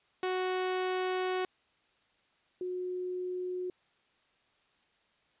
sawtooth / sine tone pair in turn, 369.8 / 363.7 Hz, F#4 / F#4, -1 / -30 cents, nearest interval unison, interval 29 cents, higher first, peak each -26 / -33 dBFS, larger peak first, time 0.23-1.45 / 2.61-3.7 s, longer first, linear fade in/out 2 ms, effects white hiss -70 dBFS RMS until 5.4 s + resampled to 8000 Hz

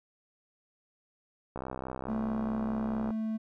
click train, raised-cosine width 1 ms, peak -23 dBFS, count 101, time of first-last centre 1.56-3.106 s, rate 64.7 Hz
triangle tone, 220.1 Hz, A3, 1 cent sharp, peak -28 dBFS, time 2.08-3.38 s, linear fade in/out 20 ms
effects none

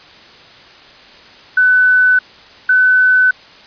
sine tone pair in turn, 1500 / 1506.8 Hz, F#6 / F#6, +23 / +31 cents, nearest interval unison, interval 8 cents, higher second, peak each -7 dBFS, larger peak neither, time 1.57-2.19 / 2.69-3.31 s, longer neither, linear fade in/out 5 ms, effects white hiss -40 dBFS RMS until 3.66 s + resampled to 11025 Hz

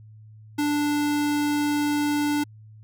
square tone, 293.7 Hz, D4, in tune, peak -22 dBFS, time 0.58-2.44 s, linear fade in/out 10 ms, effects added 108 Hz sine -44 dBFS peak until 2.83 s

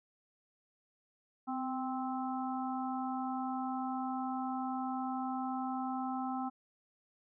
harmonic tone with a mistuned harmonic, 261.6 Hz, C4, in tune, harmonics 1 / 3 / 4 / 5, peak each -37 / -38 / -45 / -44 dBFS, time 1.47-6.5 s, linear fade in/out 20 ms, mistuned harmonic 1, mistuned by -30 cents, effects none

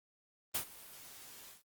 white noise with ADSR envelope, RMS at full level -33 dBFS, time 0.54-1.63 s, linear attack 11 ms, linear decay 93 ms, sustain -20 dB, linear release 150 ms, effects Opus 24 kbps

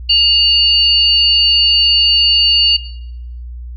sine tone pair together, 2837 / 4503 Hz, F7 / C#8, +27 / +26 cents, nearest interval minor sixth, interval 799 cents, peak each -10 dBFS, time 0.09-2.77 s, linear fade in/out 10 ms, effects noise-tail reverb RT60 0.8 s tail -19 dB re dry + added 60 Hz sine -25 dBFS peak until 3.76 s

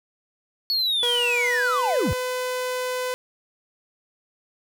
triangle linear sweep, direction down, 4435 to 47.84 Hz, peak -19 dBFS, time 0.7-2.13 s, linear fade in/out 0 ms
sawtooth tone with pitch glide, 483.3 to 504.4 Hz, B4 to B4, -38 to +36 cents, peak -21 dBFS, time 1.03-3.14 s, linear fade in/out 0 ms, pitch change +74 cents, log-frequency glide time 1.36-1.9 s
effects none

